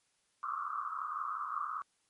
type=band-pass noise; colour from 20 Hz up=white; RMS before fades=-38 dBFS; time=0.43-1.82 s; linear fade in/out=0 ms; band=1100 to 1300 Hz; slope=96 dB/octave; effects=white hiss -75 dBFS RMS until 2.09 s + MP3 48 kbps